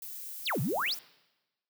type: noise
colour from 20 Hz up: violet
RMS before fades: -42 dBFS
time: 0.02-0.99 s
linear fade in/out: 2 ms
type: exponential two-way sweep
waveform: sine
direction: down then up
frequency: 6240 to 114.4 to 6240 Hz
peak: -28 dBFS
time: 0.45-0.95 s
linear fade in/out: 20 ms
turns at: 0.61 s
effects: noise-tail reverb RT60 1.0 s tail -22 dB re dry